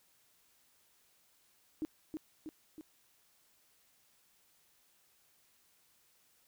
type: tone with echo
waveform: sine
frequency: 311.1 Hz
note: D#4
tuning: in tune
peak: -33 dBFS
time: 1.82-1.85 s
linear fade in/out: 0 ms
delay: 320 ms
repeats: 3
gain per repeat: -4 dB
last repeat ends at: 2.81 s
effects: white hiss -70 dBFS RMS until 6.47 s